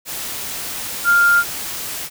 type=tone in noise; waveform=sine; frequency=1400 Hz; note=F6; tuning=4 cents sharp; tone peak=-10 dBFS; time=1.04-1.44 s; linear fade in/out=50 ms; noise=white; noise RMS=-27 dBFS; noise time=0.05-2.1 s; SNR=+14 dB; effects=none